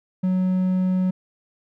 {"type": "tone", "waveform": "triangle", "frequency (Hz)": 185, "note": "F#3", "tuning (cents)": 0, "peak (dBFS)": -16, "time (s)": [0.23, 1.11], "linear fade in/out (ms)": 10, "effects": []}